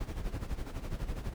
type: noise with tremolo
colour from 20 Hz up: brown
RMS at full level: -34 dBFS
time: 0-1.34 s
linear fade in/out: 10 ms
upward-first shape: sine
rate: 12 Hz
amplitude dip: 70%
effects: none